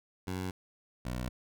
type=tone pair in turn; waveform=15% pulse; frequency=92.6 / 61.8 Hz; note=F#2 / B1; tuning=+2 / +2 cents; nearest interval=perfect fifth; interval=700 cents; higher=first; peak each=-28 dBFS; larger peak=neither; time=0.27-0.51 / 1.05-1.29 s; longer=neither; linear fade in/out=5 ms; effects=none